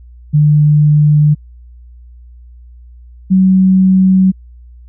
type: tone pair in turn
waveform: sine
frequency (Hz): 149.4 / 188.23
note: D3 / F#3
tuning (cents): +30 / +30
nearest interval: major third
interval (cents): 400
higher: second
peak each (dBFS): -5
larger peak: neither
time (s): 0.33-1.35 / 3.3-4.32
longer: neither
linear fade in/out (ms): 20
effects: added 60 Hz sine -34 dBFS peak until 4.88 s